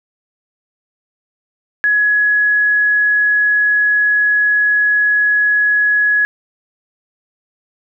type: tone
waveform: sine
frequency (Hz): 1682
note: G#6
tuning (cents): +22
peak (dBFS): -10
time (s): 1.84-6.25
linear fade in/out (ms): 0
effects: none